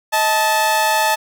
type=tone pair together; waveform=sawtooth; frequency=631.7 / 874 Hz; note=D#5 / A5; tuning=+26 / -12 cents; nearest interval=tritone; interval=562 cents; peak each=-17 / -11 dBFS; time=0.12-1.16 s; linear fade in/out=20 ms; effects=none